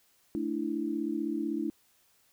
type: chord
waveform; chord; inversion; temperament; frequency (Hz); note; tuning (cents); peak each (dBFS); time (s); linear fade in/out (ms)
sine; A suspended fourth; none; equal; 220 / 293.7 / 329.6; A3 / D4 / E4; 0 / 0 / 0; -36 / -33 / -33; 0.35-1.7; 0
effects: white hiss -67 dBFS RMS until 2.32 s